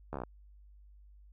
slowing click train, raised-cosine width 1 ms, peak -24 dBFS, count 8, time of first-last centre 0.13-0.236 s, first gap 13 ms, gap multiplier 1.05, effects added 50 Hz sine -54 dBFS peak until 1.32 s

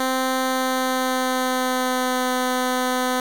10% pulse tone with pitch glide, 260 to 253.3 Hz, C4 to B3, -11 to +44 cents, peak -12 dBFS, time 0-3.2 s, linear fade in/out 2 ms, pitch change -45 cents, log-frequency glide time 0.4-2.3 s, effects 7-bit

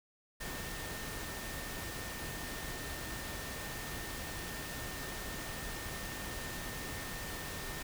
sine tone in noise, 1816 Hz, A#6, 46 cents flat, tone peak -48 dBFS, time 0.4-7.83 s, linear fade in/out 10 ms, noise pink, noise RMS -42 dBFS, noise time 0.4-7.83 s, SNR -9 dB, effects none

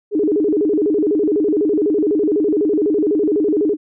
sine tone with vibrato, 357.2 Hz, F4, 39 cents sharp, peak -13 dBFS, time 0.11-3.77 s, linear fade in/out 50 ms, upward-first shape square, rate 12 Hz, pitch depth 260 cents each way, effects none

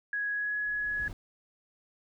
sine tone with pitch glide, 1665 to 1684.3 Hz, G#6 to G#6, +4 to +24 cents, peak -29 dBFS, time 0.13-1.08 s, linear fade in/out 2 ms, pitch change +20 cents, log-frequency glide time 0.31-0.56 s
brown noise with exponential growth, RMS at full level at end -39 dBFS, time 0.25-1.13 s, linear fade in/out 2 ms, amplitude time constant 190 ms
effects none

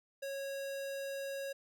square tone, 550 Hz, C#5, 14 cents flat, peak -39 dBFS, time 0.22-1.53 s, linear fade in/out 10 ms, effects none

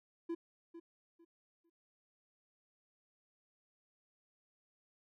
triangle tone with echo, 336.2 Hz, E4, 34 cents sharp, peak -34 dBFS, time 0.29-0.35 s, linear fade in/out 10 ms, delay 450 ms, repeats 3, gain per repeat -12 dB, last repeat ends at 1.7 s, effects none

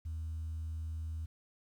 sine tone, 80 Hz, D#2, 49 cents sharp, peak -35 dBFS, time 0.05-1.26 s, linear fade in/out 10 ms, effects tanh soft clip ceiling -34 dBFS + 11-bit

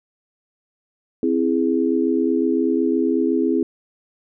sine chord, C augmented, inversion none, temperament equal, 261.6 / 329.6 / 415.3 Hz, C4 / E4 / G#4, 0 / 0 / 0 cents, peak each -20 / -20 / -22 dBFS, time 1.23-3.63 s, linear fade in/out 2 ms, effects none

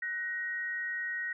sine tone pair together, 1491.4 / 1885 Hz, F#6 / A#6, +13 / +19 cents, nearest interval major third, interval 406 cents, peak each -40 / -33 dBFS, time 0.02-1.33 s, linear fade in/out 5 ms, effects none

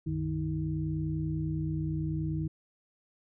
sine tone cluster, 64.3 / 94 / 154.6 / 318.6 Hz, C2 / F#2 / D#3 / D#4, -30 / +28 / -11 / +41 cents, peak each -40 / -38 / -31 / -36 dBFS, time 0.06-2.48 s, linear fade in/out 10 ms, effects none

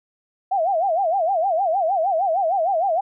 sine tone with vibrato, 713 Hz, F5, 36 cents sharp, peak -17 dBFS, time 0.51-3.01 s, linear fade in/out 10 ms, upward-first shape sine, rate 6.5 Hz, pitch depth 210 cents each way, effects none

